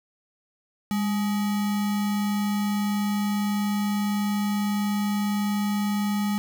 sine tone with sample-and-hold, 204.2 Hz, G#3, 29 cents flat, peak -22 dBFS, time 0.91-6.38 s, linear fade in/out 0 ms, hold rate 1050 Hz, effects none

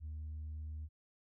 sine tone, 77.1 Hz, D#2, 15 cents flat, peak -39 dBFS, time 0-0.89 s, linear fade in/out 50 ms, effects tanh soft clip ceiling -39 dBFS

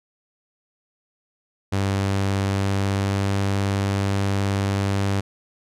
sawtooth tone with pitch glide, 98 to 98.8 Hz, G2 to G2, 0 to +14 cents, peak -16 dBFS, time 1.72-5.21 s, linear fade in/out 10 ms, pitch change +14 cents, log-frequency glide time 2.45-3.34 s, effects low-pass 9000 Hz 12 dB/octave

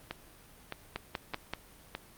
two click trains, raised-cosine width 0.3 ms, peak -17 / -20 dBFS, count 4 / 4, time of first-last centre 0.96-1.536 / 0.11-1.95 s, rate 5.21 / 1.63 Hz, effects pink hiss -56 dBFS RMS until 2.17 s + Opus 32 kbps

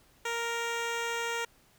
10% pulse tone with notch filter, 466.2 Hz, A#4, in tune, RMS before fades -33 dBFS, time 0.25-1.45 s, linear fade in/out 5 ms, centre 12000 Hz, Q 1.5, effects pink hiss -63 dBFS RMS until 1.78 s

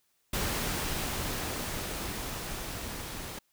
pink noise with level ramp, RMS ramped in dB -31 to -40 dBFS, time 0.33-3.39 s, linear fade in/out 5 ms, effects white hiss -73 dBFS RMS until 3.52 s

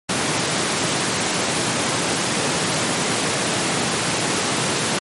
pink high-pass noise, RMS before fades -21 dBFS, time 0.09-4.99 s, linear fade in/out 5 ms, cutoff 130 Hz, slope 24 dB/octave, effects MP3 48 kbps

